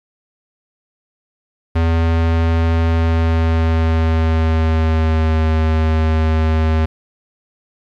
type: tone with pitch glide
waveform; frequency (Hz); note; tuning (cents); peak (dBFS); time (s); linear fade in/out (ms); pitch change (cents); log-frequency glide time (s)
square; 82.41 to 79.37; E2 to D#2; 0 to +35; -13; 1.75-6.86; 10; -65; 2.89-5.46
effects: low-pass 3000 Hz 12 dB/octave + 9-bit